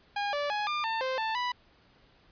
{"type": "tone with pitch steps", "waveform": "sawtooth", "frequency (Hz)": [815, 580, 835, 1200, 897, 521, 886, 986], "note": ["G#5", "D5", "G#5", "D6", "A5", "C5", "A5", "B5"], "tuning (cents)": [-33, -22, 9, 37, 33, -7, 12, -3], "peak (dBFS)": -25, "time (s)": [0.16, 1.52], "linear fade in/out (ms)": 5, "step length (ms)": 170, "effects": ["pink hiss -62 dBFS RMS until 2.31 s", "resampled to 11025 Hz"]}